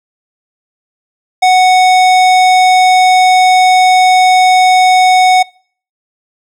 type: tone with hard clipping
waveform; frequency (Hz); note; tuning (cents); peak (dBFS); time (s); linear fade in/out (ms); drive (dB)
sine; 740; F#5; 0; -6; 1.42-5.43; 10; 16
effects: noise-tail reverb RT60 0.5 s tail -25 dB re dry